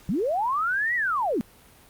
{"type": "linear two-way sweep", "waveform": "sine", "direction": "up then down", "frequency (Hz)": [155.56, 1987, 188.5], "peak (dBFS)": -22, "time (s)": [0.09, 1.41], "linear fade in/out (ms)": 0, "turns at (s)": 0.95, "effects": ["pink hiss -53 dBFS RMS until 1.89 s", "Opus 48 kbps"]}